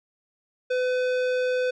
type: tone with tanh clipping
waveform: sine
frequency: 504 Hz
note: B4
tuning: 35 cents sharp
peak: -24 dBFS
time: 0.7-1.71 s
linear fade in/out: 10 ms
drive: 16 dB
effects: none